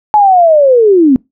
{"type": "linear sweep", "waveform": "sine", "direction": "down", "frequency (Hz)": [859, 246.9], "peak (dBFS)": -3, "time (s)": [0.14, 1.16], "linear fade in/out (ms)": 0, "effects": ["noise-tail reverb RT60 0.2 s tail -25 dB re dry"]}